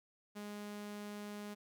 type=tone; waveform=sawtooth; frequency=207 Hz; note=G#3; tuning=5 cents flat; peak=-40 dBFS; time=0.35-1.55 s; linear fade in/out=20 ms; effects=13-bit